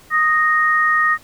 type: tone pair together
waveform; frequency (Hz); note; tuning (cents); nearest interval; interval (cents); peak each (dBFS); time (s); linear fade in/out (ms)
sine; 1244.5 / 1861.3; D#6 / A#6; 0 / -3; perfect fifth; 697; -16 / -15; 0.1-1.18; 50
effects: pink hiss -47 dBFS RMS until 1.23 s